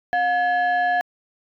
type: tone pair together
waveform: sine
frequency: 715.6 / 1700 Hz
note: F5 / G#6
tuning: +42 / +40 cents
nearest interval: octave + minor third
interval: 1498 cents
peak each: -17 / -21 dBFS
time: 0.13-1.01 s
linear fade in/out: 0 ms
effects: tanh soft clip ceiling -14 dBFS